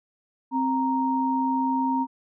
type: tone pair together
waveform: sine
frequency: 262.5 / 932.3 Hz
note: C4 / A#5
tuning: +6 / 0 cents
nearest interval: octave + minor seventh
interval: 2194 cents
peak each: -24 dBFS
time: 0.51-2.07 s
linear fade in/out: 50 ms
effects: none